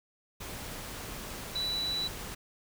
sine tone in noise, 3951 Hz, B7, in tune, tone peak -30 dBFS, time 1.55-2.08 s, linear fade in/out 10 ms, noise pink, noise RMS -41 dBFS, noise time 0.4-2.35 s, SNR +8 dB, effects none

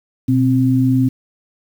sine tone pair together, 123.46 / 261.6 Hz, B2 / C4, 0 / 0 cents, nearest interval octave + minor second, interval 1300 cents, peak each -15 / -13 dBFS, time 0.28-1.09 s, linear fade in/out 10 ms, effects 7-bit

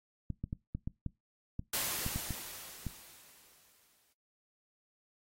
clicks, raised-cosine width 5 ms, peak -24 dBFS, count 11, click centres 0.303 / 0.44 / 0.529 / 0.75 / 0.875 / 1.063 / 1.594 / 2.064 / 2.16 / 2.307 / 2.867 s
white noise with exponential decay, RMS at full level -33 dBFS, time 1.73-4.13 s, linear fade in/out 5 ms, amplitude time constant 520 ms
effects noise-tail reverb RT60 0.2 s tail -21 dB re dry + AAC 48 kbps

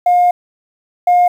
sine tone pair in turn, 712 / 712 Hz, F5 / F5, +33 / +33 cents, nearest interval unison, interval 0 cents, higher neither, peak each -6 / -5 dBFS, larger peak second, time 0.06-0.31 / 1.07-1.28 s, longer first, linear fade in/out 5 ms, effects tanh soft clip ceiling -5 dBFS + 7-bit

